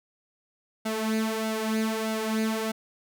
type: tone with flanger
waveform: sawtooth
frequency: 220 Hz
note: A3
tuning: in tune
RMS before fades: -28 dBFS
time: 0.85-2.72 s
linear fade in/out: 10 ms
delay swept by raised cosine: 1.4 to 4.1 ms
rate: 1.6 Hz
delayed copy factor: +0.65
effects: none